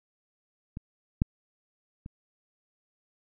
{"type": "clicks", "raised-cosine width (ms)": 5, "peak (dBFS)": [-24, -10, -28], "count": 3, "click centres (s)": [0.771, 1.219, 2.061], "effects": []}